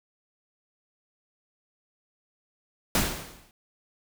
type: noise with exponential decay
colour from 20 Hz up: pink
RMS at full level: -21 dBFS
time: 2.95-3.51 s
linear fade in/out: 1 ms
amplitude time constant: 120 ms
effects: none

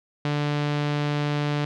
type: tone with low-pass filter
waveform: sawtooth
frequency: 146.83 Hz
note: D3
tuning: in tune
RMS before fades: -25 dBFS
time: 0.25-1.65 s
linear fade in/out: 2 ms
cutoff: 3800 Hz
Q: 1.2
effects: none

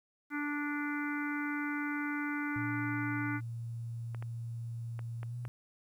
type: harmonic tone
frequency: 292.8 Hz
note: D4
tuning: 5 cents flat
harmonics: 1 / 3 / 4 / 5 / 6 / 7 / 8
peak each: -35 / -46 / -45 / -39 / -50 / -42 / -50 dBFS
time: 0.3-3.41 s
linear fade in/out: 50 ms
type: tone with pitch glide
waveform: sine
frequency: 116.2 to 121.2 Hz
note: A#2 to B2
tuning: -5 to -32 cents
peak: -37 dBFS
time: 2.56-5.48 s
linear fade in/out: 0 ms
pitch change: +73 cents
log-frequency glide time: 5.27-5.36 s
type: clicks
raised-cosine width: 0.5 ms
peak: -31 dBFS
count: 5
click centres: 4.147 / 4.225 / 4.992 / 5.231 / 5.452 s
effects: 11-bit

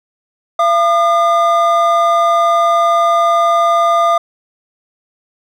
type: tone pair together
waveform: triangle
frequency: 679.7 / 1211 Hz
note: F5 / D#6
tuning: -47 / -47 cents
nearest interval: minor seventh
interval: 1000 cents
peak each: -10 dBFS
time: 0.59-4.18 s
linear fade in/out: 5 ms
effects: none

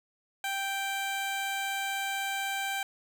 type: tone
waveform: 15% pulse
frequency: 784 Hz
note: G5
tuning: in tune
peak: -24 dBFS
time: 0.44-2.83 s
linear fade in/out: 2 ms
effects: none

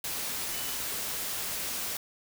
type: tone in noise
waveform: sine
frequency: 2986 Hz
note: F#7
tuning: 15 cents sharp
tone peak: -43 dBFS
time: 0.53-0.74 s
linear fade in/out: 2 ms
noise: white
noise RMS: -34 dBFS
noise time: 0.04-1.97 s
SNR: -12 dB
effects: none

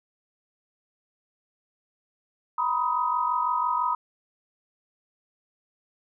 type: tone cluster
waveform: sine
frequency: 958 / 1004 / 1256 Hz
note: A#5 / B5 / D#6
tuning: +47 / +28 / +16 cents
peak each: -27 dBFS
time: 2.58-3.95 s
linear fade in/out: 5 ms
effects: none

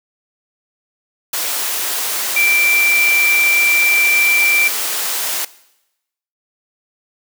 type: tone in noise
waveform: sine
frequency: 2349 Hz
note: D7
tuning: in tune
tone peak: -12 dBFS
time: 2.36-4.68 s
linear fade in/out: 5 ms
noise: white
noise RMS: -20 dBFS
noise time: 1.33-5.45 s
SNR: +5 dB
effects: noise-tail reverb RT60 0.9 s tail -19 dB re dry + high-pass 400 Hz 12 dB/octave

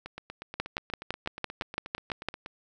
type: two click trains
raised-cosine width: 0.3 ms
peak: -23 / -13 dBFS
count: 21 / 11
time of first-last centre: 0.06-2.461 / 0.6-2.286 s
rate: 8.33 / 5.93 Hz
effects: none

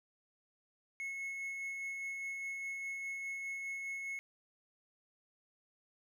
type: tone with tremolo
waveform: triangle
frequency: 2185 Hz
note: C#7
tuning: 26 cents flat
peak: -36 dBFS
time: 1-4.19 s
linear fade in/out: 0 ms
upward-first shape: sine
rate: 4.9 Hz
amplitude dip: 25%
effects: none

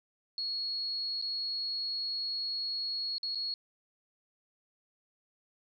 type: tone with dropouts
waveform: sine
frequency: 4330 Hz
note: C#8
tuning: 41 cents flat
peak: -32 dBFS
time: 0.38-3.54 s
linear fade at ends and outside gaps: 1 ms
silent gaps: 1.215-1.223 / 3.182-3.231 / 3.348-3.355 s
effects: none

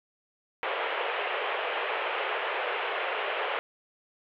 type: band-pass noise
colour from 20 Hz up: pink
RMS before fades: -31 dBFS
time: 0.63-3.59 s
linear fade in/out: 0 ms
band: 420 to 3100 Hz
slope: 48 dB/octave
effects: none

